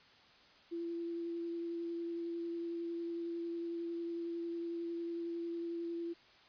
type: tone with vibrato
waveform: sine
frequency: 338.5 Hz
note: E4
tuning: 46 cents sharp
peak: -37 dBFS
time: 0.71-6.14 s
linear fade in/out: 20 ms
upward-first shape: sine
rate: 11 Hz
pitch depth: 10 cents each way
effects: white hiss -62 dBFS RMS until 6.48 s + resampled to 11025 Hz